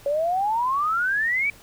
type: exponential sweep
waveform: sine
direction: up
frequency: 554.4 to 2333 Hz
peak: -20 dBFS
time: 0.06-1.5 s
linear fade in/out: 2 ms
effects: pink hiss -49 dBFS RMS until 1.62 s